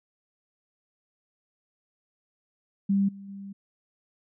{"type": "tone with level steps", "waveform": "sine", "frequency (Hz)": 197.6, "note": "G3", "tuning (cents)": 14, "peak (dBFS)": [-20, -40, -37], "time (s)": [2.89, 3.53], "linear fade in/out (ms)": 10, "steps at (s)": [3.08, 3.28], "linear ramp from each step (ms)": 10, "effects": []}